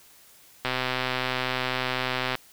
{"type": "click train", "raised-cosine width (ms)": 0.3, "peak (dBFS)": -10, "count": 219, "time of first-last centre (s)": [0.65, 2.353], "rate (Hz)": 128, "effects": ["white hiss -54 dBFS RMS until 2.52 s"]}